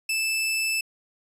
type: tone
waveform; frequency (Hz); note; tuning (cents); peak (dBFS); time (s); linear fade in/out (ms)
sawtooth; 2634; E7; -2; -20; 0.09-0.81; 5
effects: resampled to 32000 Hz